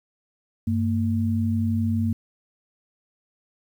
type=tone pair together; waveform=sine; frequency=96.7 / 228.1 Hz; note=G2 / A#3; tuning=-23 / -37 cents; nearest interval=octave + minor third; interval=1486 cents; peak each=-23 dBFS; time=0.67-2.13 s; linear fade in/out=5 ms; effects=9-bit